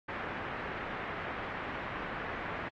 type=low-pass noise; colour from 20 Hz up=white; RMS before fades=-39 dBFS; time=0.08-2.69 s; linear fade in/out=10 ms; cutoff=2000 Hz; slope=24 dB/octave; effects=AAC 48 kbps